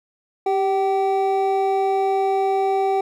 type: tone pair together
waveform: triangle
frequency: 392 / 768.8 Hz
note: G4 / G5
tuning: 0 / -34 cents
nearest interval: octave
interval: 1166 cents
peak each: -18 dBFS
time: 0.46-3.01 s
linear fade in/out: 5 ms
effects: none